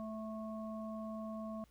harmonic tone, 218.9 Hz, A3, 9 cents flat, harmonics 1 / 3 / 5, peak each -42 / -46 / -51 dBFS, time 0-1.64 s, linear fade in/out 0 ms, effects added 60 Hz sine -66 dBFS peak until 1.7 s + pink hiss -72 dBFS RMS until 1.7 s

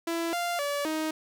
sawtooth tone with pitch steps, 334.2 / 696 / 574 / 313.5 Hz, E4 / F5 / D5 / D#4, +24 / -6 / -40 / +13 cents, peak -24 dBFS, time 0.07-1.11 s, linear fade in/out 5 ms, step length 260 ms, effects none

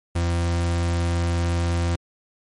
40% pulse tone with vibrato, 85.6 Hz, F2, 34 cents flat, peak -19 dBFS, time 0.15-1.96 s, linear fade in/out 10 ms, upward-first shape sine, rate 20 Hz, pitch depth 11 cents each way, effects MP3 48 kbps

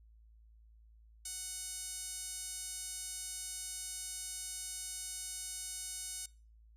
5% pulse tone with band-pass filter, 740 Hz, F#5, in tune, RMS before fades -43 dBFS, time 1.25-6.26 s, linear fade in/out 5 ms, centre 9600 Hz, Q 1.3, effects noise-tail reverb RT60 0.4 s tail -22 dB re dry + added 55 Hz sine -58 dBFS peak until 6.76 s

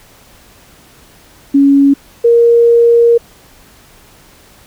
sine tone pair in turn, 278.8 / 468.9 Hz, C#4 / A#4, +10 / +10 cents, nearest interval major sixth, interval 900 cents, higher second, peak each -4 dBFS, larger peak neither, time 1.54-1.94 / 2.24-3.18 s, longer second, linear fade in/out 10 ms, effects pink hiss -43 dBFS RMS until 4.66 s

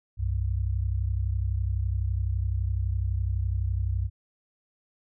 sine tone pair together, 63.7 / 95.59 Hz, C2 / G2, -46 / -43 cents, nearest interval perfect fifth, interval 703 cents, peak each -27 dBFS, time 0.17-4.1 s, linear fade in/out 50 ms, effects none

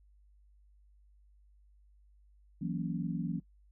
sine chord, F# dominant seventh, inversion third, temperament equal, 164.81 / 185 / 233.1 / 277.2 Hz, E3 / F#3 / A#3 / C#4, 0 / 0 / 0 / 0 cents, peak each -36 / -37 / -39 / -40 dBFS, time 2.61-3.4 s, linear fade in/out 10 ms, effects noise-tail reverb RT60 0.1 s tail -20 dB re dry + added 50 Hz sine -60 dBFS peak until 3.71 s

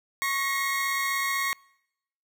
40% pulse tone cluster, 1101 / 1892 / 2166 Hz, C#6 / A#6 / C#7, -12 / +25 / -41 cents, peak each -29 dBFS, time 0.22-1.53 s, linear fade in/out 0 ms, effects noise-tail reverb RT60 0.8 s tail -26 dB re dry

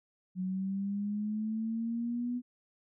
sine linear sweep, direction up, 182.9 to 247.2 Hz, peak -31 dBFS, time 0.35-2.42 s, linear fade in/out 50 ms, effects none

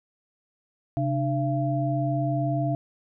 sine tone cluster, 135.1 / 299.5 / 678 Hz, C#3 / D4 / E5, -44 / +34 / +49 cents, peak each -25 / -29 / -28 dBFS, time 0.97-2.75 s, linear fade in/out 0 ms, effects none

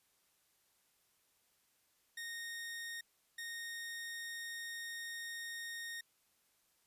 sawtooth tone bursts at uneven times, 1853 Hz, A#6, 11 cents flat, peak -39 dBFS, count 2, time 2.17-3.01 / 3.38-6.01 s, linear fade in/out 5 ms, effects white hiss -75 dBFS RMS until 6.86 s + resampled to 32000 Hz

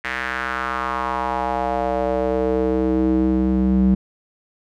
square tone with band-pass filter sweep, 64 Hz, C2, 38 cents flat, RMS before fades -20 dBFS, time 0.04-3.95 s, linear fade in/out 10 ms, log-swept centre 1900 to 200 Hz, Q 3.1, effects none

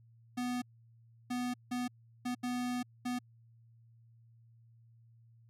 square tone bursts at uneven times, 246.9 Hz, B3, in tune, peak -34 dBFS, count 6, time 0.37-0.62 / 1.3-1.54 / 1.71-1.88 / 2.25-2.35 / 2.43-2.83 / 3.05-3.19 s, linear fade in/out 10 ms, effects added 115 Hz sine -59 dBFS peak until 5.49 s + low-pass 12000 Hz 12 dB/octave

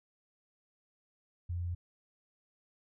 sine tone, 87.31 Hz, F2, in tune, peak -33 dBFS, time 1.49-1.75 s, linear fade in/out 10 ms, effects none

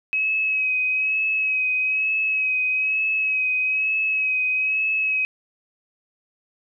sine tone with vibrato, 2551 Hz, D#7, 43 cents sharp, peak -19 dBFS, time 0.13-5.25 s, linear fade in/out 0 ms, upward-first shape sine, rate 1.1 Hz, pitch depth 27 cents each way, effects none

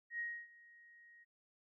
sine tone with ADSR envelope, 1881 Hz, A#6, 15 cents sharp, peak -37 dBFS, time 0.1-1.25 s, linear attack 91 ms, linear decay 280 ms, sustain -22 dB, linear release 25 ms, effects none

